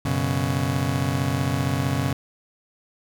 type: chord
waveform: 30% pulse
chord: F# suspended fourth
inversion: none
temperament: just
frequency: 92.5 / 123.33 / 138.75 Hz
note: F#2 / B2 / C#3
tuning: 0 / -2 / +2 cents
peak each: -25 / -24 / -22 dBFS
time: 0.05-2.13 s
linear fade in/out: 5 ms
effects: none